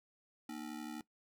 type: ring-modulated tone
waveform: square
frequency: 270 Hz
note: C#4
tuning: 45 cents flat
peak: -40 dBFS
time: 0.49-1.01 s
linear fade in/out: 2 ms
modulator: 36.1 Hz
effects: noise-tail reverb RT60 0.1 s tail -19 dB re dry